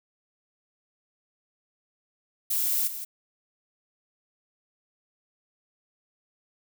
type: noise with echo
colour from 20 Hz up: violet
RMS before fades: -26 dBFS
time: 2.5-2.88 s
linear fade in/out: 10 ms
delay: 170 ms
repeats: 1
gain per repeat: -10 dB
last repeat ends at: 3.05 s
effects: none